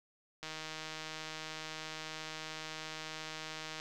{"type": "click train", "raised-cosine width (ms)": 0.2, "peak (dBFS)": -25, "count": 530, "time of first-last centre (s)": [0.43, 3.799], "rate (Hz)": 157, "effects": []}